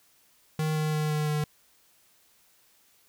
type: tone with pitch steps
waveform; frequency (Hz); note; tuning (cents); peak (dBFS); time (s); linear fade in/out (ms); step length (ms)
square; 155.56 / 154.31 / 153.06 / 151.83 / 150.61; D#3 / D#3 / D#3 / D#3 / D3; 0 / -14 / -28 / -42 / +44; -26; 0.59-1.44; 2; 170
effects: white hiss -63 dBFS RMS until 3.08 s